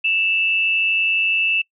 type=tone pair together; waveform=sine; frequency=2654 / 2845 Hz; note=E7 / F7; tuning=+11 / +31 cents; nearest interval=minor second; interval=120 cents; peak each=-16 / -26 dBFS; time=0.04-1.62 s; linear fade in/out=10 ms; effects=noise-tail reverb RT60 0.1 s tail -24 dB re dry